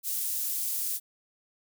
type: high-pass noise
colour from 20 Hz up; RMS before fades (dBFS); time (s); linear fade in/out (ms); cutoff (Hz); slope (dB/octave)
pink; -31; 0.03-1; 50; 11000; 12
effects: none